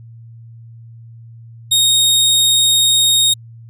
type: tone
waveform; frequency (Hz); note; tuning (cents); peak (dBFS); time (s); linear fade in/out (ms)
sawtooth; 3729; A#7; 0; -7; 1.71-3.34; 10
effects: added 115 Hz sine -35 dBFS peak until 3.69 s + resampled to 32000 Hz